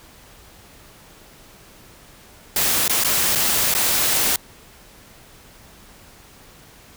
white noise with dropouts, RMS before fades -19 dBFS, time 2.56-4.36 s, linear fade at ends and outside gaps 2 ms, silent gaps 2.88-2.895 / 3.038-3.046 / 3.351-3.356 / 3.741-3.749 s, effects pink hiss -47 dBFS RMS until 6.96 s

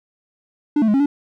triangle tone with pitch steps, 295.5 / 221.3 / 208.9 / 273 / 288 Hz, D4 / A3 / G#3 / C#4 / D4, +11 / +10 / +10 / -26 / -34 cents, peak -11 dBFS, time 0.76-1.06 s, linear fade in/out 5 ms, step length 60 ms, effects none

